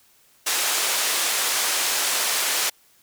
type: band-pass noise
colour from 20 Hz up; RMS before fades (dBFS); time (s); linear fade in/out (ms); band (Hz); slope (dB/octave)
white; -23; 0.46-2.7; 10; 480 to 9500; 12
effects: white hiss -58 dBFS RMS until 3.02 s